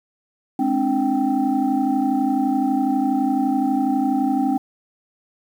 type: tone cluster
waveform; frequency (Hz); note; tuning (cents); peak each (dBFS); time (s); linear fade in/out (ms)
sine; 211.6 / 264.7 / 296.7 / 779; G#3 / C4 / D4 / G5; +33 / +20 / +18 / -11; -27 / -19 / -22 / -23; 0.59-4.58; 5
effects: tanh soft clip ceiling -9 dBFS + 8-bit